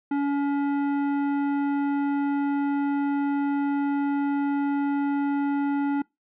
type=tone with tanh clipping; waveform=sine; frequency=283.1 Hz; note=C#4; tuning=37 cents sharp; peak=-24 dBFS; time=0.11-6.02 s; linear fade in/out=5 ms; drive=16 dB; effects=noise-tail reverb RT60 0.2 s tail -24 dB re dry + low-pass 2000 Hz 12 dB/octave